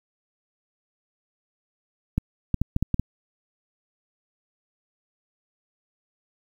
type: clicks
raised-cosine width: 5 ms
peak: -9 dBFS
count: 7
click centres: 2.18 / 2.543 / 2.616 / 2.764 / 2.826 / 2.943 / 2.996 s
effects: 8-bit